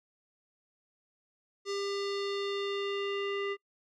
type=tone with low-pass filter sweep; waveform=square; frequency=399.3 Hz; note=G4; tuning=32 cents sharp; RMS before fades=-34 dBFS; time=1.65-3.57 s; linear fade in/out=50 ms; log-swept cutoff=5500 to 2400 Hz; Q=2.8; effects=noise-tail reverb RT60 0.1 s tail -26 dB re dry